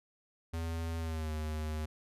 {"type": "tone with pitch glide", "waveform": "square", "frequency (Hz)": [82.4, 77.33], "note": ["E2", "D#2"], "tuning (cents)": [0, -10], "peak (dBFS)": -35, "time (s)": [0.53, 1.86], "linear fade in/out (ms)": 10, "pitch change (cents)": -110, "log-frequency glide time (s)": [0.98, 1.32], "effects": ["resampled to 32000 Hz"]}